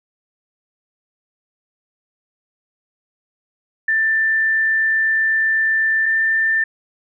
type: tone pair in turn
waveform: sine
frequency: 1776 / 1786.3 Hz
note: A6 / A6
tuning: +16 / +26 cents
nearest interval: unison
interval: 10 cents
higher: second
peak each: -14 dBFS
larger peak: neither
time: 3.88-6.06 / 6.06-6.64 s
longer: first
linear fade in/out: 5 ms
effects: none